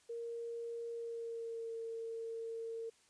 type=tone with pitch glide; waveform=sine; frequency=466.2 to 455.3 Hz; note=A#4 to A#4; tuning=0 to -41 cents; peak=-40 dBFS; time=0.09-2.9 s; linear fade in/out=10 ms; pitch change=-41 cents; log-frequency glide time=0.91-1.76 s; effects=white hiss -69 dBFS RMS until 3.09 s + resampled to 22050 Hz